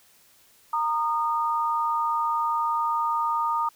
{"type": "tone pair together", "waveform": "sine", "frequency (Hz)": [925.1, 1226], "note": ["A#5", "D#6"], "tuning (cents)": [-13, -26], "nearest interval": "perfect fourth", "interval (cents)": 487, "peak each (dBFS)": -25, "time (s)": [0.73, 3.69], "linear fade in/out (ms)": 5, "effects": ["white hiss -58 dBFS RMS until 3.75 s"]}